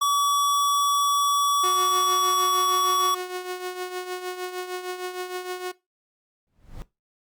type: tone with pitch glide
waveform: square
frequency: 1141 to 1130.5 Hz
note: C#6 to C#6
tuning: +50 to +34 cents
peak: -20 dBFS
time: 0.01-3.15 s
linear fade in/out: 10 ms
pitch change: -16 cents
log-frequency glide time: 1.68-2.67 s
type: tone with tremolo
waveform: sawtooth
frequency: 364.3 Hz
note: F#4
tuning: 27 cents flat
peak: -23 dBFS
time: 1.63-5.72 s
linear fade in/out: 10 ms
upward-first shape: triangle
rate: 6.5 Hz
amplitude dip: 70%
type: noise with exponential growth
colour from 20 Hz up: brown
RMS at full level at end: -33 dBFS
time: 6.47-6.82 s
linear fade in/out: 0 ms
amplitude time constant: 74 ms
effects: noise-tail reverb RT60 0.2 s tail -18 dB re dry + Opus 48 kbps